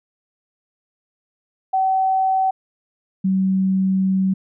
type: tone pair in turn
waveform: sine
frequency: 762 / 190.16 Hz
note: G5 / F#3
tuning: -49 / +48 cents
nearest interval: 2 octaves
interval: 2403 cents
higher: first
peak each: -15 dBFS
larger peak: neither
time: 1.73-2.51 / 3.24-4.34 s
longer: second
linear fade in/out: 10 ms
effects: none